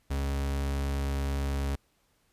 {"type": "tone", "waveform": "40% pulse", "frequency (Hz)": 69.3, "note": "C#2", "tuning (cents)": 0, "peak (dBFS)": -27, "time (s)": [0.1, 1.76], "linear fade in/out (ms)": 10, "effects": ["pink hiss -70 dBFS RMS until 2.32 s", "resampled to 32000 Hz"]}